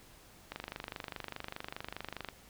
click train, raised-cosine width 0.3 ms, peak -23 dBFS, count 45, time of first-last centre 0.52-2.287 s, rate 24.9 Hz, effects pink hiss -58 dBFS RMS until 2.49 s

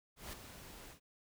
pink noise with ADSR envelope, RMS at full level -44 dBFS, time 0.16-1 s, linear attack 170 ms, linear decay 6 ms, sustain -9 dB, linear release 100 ms, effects none

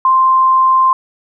sine tone, 1046.5 Hz, C6, in tune, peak -7 dBFS, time 0.05-0.93 s, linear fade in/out 2 ms, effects none

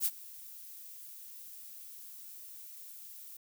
violet noise with ADSR envelope, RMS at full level -28 dBFS, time 0-3.37 s, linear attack 56 ms, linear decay 45 ms, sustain -21 dB, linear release 4 ms, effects none

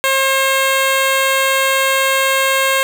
10% pulse tone, 536 Hz, C5, 42 cents sharp, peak -4 dBFS, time 0.04-2.83 s, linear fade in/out 0 ms, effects none

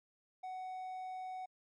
triangle tone, 745 Hz, F#5, 12 cents sharp, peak -39 dBFS, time 0.43-1.46 s, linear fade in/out 10 ms, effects MP3 48 kbps

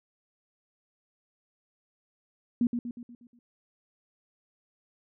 sine tone with echo, 239.4 Hz, A#3, 46 cents sharp, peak -21 dBFS, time 2.61-2.67 s, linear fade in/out 2 ms, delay 120 ms, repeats 6, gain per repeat -6 dB, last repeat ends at 3.39 s, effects none

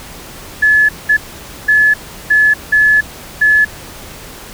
sine tone bursts at uneven times, 1716 Hz, A6, 44 cents flat, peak -6 dBFS, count 6, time 0.62-0.89 / 1.09-1.17 / 1.68-1.94 / 2.3-2.54 / 2.72-3.01 / 3.41-3.65 s, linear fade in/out 10 ms, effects pink hiss -32 dBFS RMS until 4.53 s

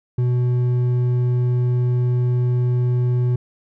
sine tone with hard clipping, 123.47 Hz, B2, in tune, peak -17 dBFS, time 0.18-3.36 s, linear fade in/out 5 ms, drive 5 dB, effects none

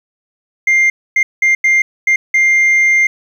sine tone bursts at uneven times, 2100 Hz, C7, 6 cents sharp, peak -5 dBFS, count 6, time 0.67-0.9 / 1.16-1.23 / 1.42-1.55 / 1.64-1.82 / 2.07-2.16 / 2.34-3.07 s, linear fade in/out 5 ms, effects tanh soft clip ceiling -7 dBFS + 7-bit

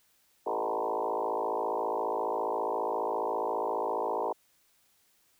sine tone with frequency modulation, 682 Hz, F5, 41 cents flat, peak -28 dBFS, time 0.46-4.33 s, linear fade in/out 10 ms, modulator 54.7 Hz, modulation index 5.7, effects white hiss -68 dBFS RMS until 5.39 s

